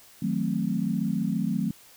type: chord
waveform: sine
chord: D# diminished seventh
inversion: none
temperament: equal with one note detuned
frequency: 158.83 / 185 / 220 / 261.6 Hz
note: D#3 / F#3 / A3 / C4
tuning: +36 / 0 / 0 / 0 cents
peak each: -32 / -28 / -28 / -32 dBFS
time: 0.22-1.71 s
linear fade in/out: 5 ms
effects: white hiss -53 dBFS RMS until 1.96 s